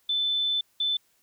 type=tone pair in turn; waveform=sine; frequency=3520 / 3520 Hz; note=A7 / A7; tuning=0 / 0 cents; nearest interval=unison; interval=0 cents; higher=neither; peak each=-23 dBFS; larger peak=neither; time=0.09-0.61 / 0.8-0.97 s; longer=first; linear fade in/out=5 ms; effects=white hiss -67 dBFS RMS until 1.22 s